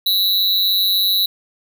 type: tone with amplitude modulation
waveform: square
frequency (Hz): 3932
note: B7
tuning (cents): -8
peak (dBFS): -11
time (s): 0.06-1.26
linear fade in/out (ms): 5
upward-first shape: sine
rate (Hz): 193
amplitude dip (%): 80
effects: none